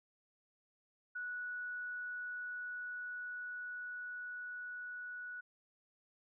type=tone with level ramp; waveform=sine; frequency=1471 Hz; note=F#6; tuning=11 cents flat; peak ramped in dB=-39 to -43 dBFS; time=1.15-5.41 s; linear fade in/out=10 ms; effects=none